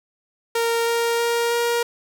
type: tone with pitch steps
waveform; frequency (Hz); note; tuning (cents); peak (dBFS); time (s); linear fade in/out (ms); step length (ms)
sawtooth; 463.3 / 466.3 / 469.2 / 472.2; A#4 / A#4 / A#4 / A#4; -11 / +1 / +11 / +22; -15; 0.55-1.83; 5; 320
effects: none